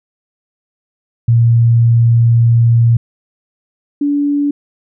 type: tone pair in turn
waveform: sine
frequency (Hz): 116.8 / 287.8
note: A#2 / D4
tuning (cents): +4 / -35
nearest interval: octave + major third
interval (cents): 1561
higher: second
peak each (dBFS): -6 / -11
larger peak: first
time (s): 1.28-2.97 / 4.01-4.51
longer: first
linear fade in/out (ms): 5
effects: none